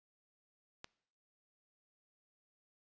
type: click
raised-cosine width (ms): 0.2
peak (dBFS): -28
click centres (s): 0.844
effects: noise-tail reverb RT60 0.7 s tail -23 dB re dry + resampled to 16000 Hz